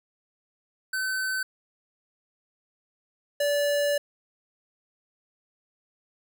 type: tone pair in turn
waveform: square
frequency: 1526 / 578.6 Hz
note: G6 / D5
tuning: -47 / -26 cents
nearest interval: octave + perfect fourth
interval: 1679 cents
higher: first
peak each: -27 / -23 dBFS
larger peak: second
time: 0.93-1.43 / 3.4-3.98 s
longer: second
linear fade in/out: 5 ms
effects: none